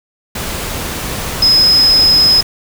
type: tone in noise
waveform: sine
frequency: 5090 Hz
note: D#8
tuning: 39 cents sharp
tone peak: -6 dBFS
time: 1.42-2.41 s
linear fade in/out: 5 ms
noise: pink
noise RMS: -21 dBFS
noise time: 0.35-2.43 s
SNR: +12 dB
effects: none